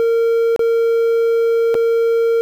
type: tone with dropouts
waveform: triangle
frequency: 460.3 Hz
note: A#4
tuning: 22 cents flat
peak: -10 dBFS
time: 0-2.41 s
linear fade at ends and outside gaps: 0 ms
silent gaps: 0.562-0.593 / 1.743-1.751 s
effects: 8-bit